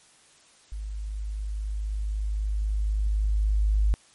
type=tone with level ramp; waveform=sine; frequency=51.91 Hz; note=G#1; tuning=in tune; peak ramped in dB=-31 to -18 dBFS; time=0.72-3.94 s; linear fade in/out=0 ms; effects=white hiss -57 dBFS RMS until 4.14 s + MP3 48 kbps